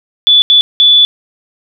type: tone bursts at uneven times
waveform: sine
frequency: 3460 Hz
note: A7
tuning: 30 cents flat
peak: -3 dBFS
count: 3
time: 0.27-0.42 / 0.5-0.61 / 0.8-1.05 s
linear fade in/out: 0 ms
effects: none